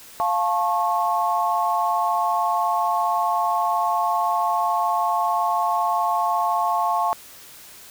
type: chord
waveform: sine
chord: F augmented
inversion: none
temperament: just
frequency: 698.5 / 873.1 / 1091.3 Hz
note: F5 / A5 / C#6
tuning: 0 / -14 / -27 cents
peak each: -23 dBFS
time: 0.2-7.13 s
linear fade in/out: 0 ms
effects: white hiss -44 dBFS RMS until 7.9 s